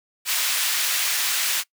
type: high-pass noise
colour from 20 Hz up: pink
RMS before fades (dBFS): -23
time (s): 0.25-1.64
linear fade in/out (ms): 50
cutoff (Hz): 2000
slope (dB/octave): 12
effects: noise-tail reverb RT60 0.1 s tail -22 dB re dry